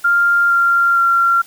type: tone with pitch steps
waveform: sine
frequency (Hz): 1396.9 / 1385.6 / 1374.5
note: F6 / F6 / F6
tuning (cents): 0 / -14 / -28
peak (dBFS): -10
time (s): 0.04-1.42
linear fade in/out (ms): 10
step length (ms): 460
effects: white hiss -43 dBFS RMS until 1.46 s